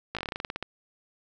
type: slowing click train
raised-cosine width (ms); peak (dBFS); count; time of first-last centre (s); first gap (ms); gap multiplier
0.3; -16; 14; 0.15-0.626; 17; 1.12
effects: none